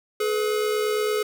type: tone pair together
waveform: square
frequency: 425.3 / 494.1 Hz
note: G#4 / B4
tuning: +41 / +1 cents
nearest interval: minor third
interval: 260 cents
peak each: -23 / -30 dBFS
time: 0.2-1.23 s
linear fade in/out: 5 ms
effects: none